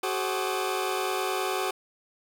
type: tone cluster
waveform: 20% pulse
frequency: 376.1 / 425.9 / 530 / 1214 Hz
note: F#4 / G#4 / C5 / D#6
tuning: +28 / +44 / +22 / -43 cents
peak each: -24 / -29 / -31 / -31 dBFS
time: 0.03-1.71 s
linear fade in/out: 5 ms
effects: 9-bit